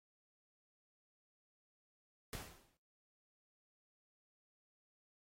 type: noise with exponential decay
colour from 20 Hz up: pink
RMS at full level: -43 dBFS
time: 2.33-2.77 s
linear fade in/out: 0 ms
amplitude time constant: 95 ms
effects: noise-tail reverb RT60 0.4 s tail -21 dB re dry + AAC 48 kbps